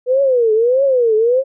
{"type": "tone with vibrato", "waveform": "sine", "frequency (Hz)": 488.9, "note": "B4", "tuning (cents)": -18, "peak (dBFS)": -10, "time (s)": [0.06, 1.44], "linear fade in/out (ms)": 50, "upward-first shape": "triangle", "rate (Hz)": 1.6, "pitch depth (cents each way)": 240, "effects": []}